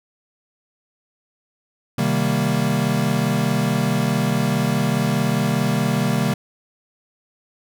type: chord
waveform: square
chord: C minor seventh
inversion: none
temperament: equal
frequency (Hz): 130.81 / 155.56 / 196 / 233.1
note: C3 / Eb3 / G3 / Bb3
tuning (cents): 0 / 0 / 0 / 0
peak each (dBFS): -24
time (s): 1.98-6.34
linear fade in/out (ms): 5
effects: none